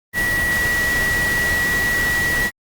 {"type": "tone in noise", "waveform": "sine", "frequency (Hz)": 1933, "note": "B6", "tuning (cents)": -38, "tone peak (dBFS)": -17, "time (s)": [0.13, 2.51], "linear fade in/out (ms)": 50, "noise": "pink", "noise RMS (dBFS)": -25, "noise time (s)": [0.13, 2.51], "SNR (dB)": 5, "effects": ["Opus 32 kbps"]}